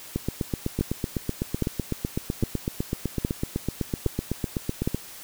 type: two click trains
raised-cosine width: 3 ms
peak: -10 / -12 dBFS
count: 6 / 39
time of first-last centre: 0.81-4.875 / 0.16-4.946 s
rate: 1.23 / 7.94 Hz
effects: white hiss -43 dBFS RMS until 5.23 s